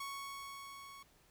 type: tone with level ramp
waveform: sawtooth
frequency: 1108.7 Hz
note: C#6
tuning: in tune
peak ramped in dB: -37 to -48 dBFS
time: 0-1.03 s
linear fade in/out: 5 ms
effects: pink hiss -68 dBFS RMS until 1.3 s